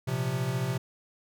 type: chord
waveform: square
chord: Bb suspended second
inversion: none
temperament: equal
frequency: 116.54 / 130.81 / 174.61 Hz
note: Bb2 / C3 / F3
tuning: 0 / 0 / 0 cents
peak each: -35 / -30 / -36 dBFS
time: 0.07-0.78 s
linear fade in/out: 10 ms
effects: none